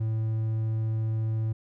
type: tone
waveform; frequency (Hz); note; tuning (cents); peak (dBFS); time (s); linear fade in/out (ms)
triangle; 110.7; A2; +11; -23; 0-1.53; 10
effects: none